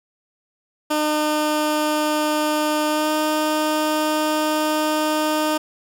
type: tone with pitch glide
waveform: 15% pulse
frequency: 303.6 to 307.3 Hz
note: D#4 to D#4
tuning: -42 to -21 cents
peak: -12 dBFS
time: 0.9-5.58 s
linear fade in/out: 10 ms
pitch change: +21 cents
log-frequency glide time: 2.88-3.1 s
effects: none